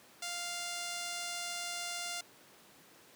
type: tone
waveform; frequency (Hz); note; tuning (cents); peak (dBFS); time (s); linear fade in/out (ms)
5% pulse; 698.5; F5; 0; -26; 0.22-2.21; 5
effects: pink hiss -59 dBFS RMS until 3.15 s + high-pass 200 Hz 12 dB/octave